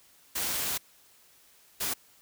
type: noise bursts at uneven times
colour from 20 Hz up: white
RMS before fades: -31 dBFS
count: 2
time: 0.35-0.78 / 1.8-1.94 s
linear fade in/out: 10 ms
effects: white hiss -60 dBFS RMS until 2.21 s